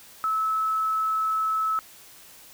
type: tone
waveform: sine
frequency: 1300 Hz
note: E6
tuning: 24 cents flat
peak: -22 dBFS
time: 0.24-1.79 s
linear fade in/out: 0 ms
effects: white hiss -49 dBFS RMS until 2.53 s